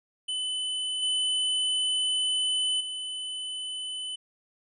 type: tone with level steps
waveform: square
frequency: 3015 Hz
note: F#7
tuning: 32 cents sharp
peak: -29 / -25 / -33 dBFS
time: 0.28-4.16 s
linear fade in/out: 10 ms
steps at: 1.02 / 2.8 s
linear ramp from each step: 10 ms
effects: resampled to 24000 Hz